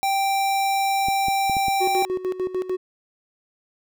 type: tone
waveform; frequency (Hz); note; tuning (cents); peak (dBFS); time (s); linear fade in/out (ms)
square; 784; G5; 0; -20; 0.03-2.05; 0
type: clicks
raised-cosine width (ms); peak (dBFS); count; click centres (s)
3; -19; 5; 1.085 / 1.284 / 1.497 / 1.568 / 1.683
type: tone with tremolo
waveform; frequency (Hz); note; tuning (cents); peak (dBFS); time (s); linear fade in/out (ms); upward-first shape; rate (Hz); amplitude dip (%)
triangle; 370; F#4; 0; -19; 1.8-2.77; 20; square; 6.7; 75
effects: none